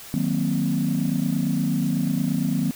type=chord; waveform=sine; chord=C half-diminished seventh; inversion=first; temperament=equal; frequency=155.56 / 185 / 233.1 / 261.6 Hz; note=Eb3 / Gb3 / Bb3 / C4; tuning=0 / 0 / 0 / 0 cents; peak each=-25 dBFS; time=0.14-2.71 s; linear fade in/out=0 ms; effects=tanh soft clip ceiling -13 dBFS + white hiss -41 dBFS RMS until 2.75 s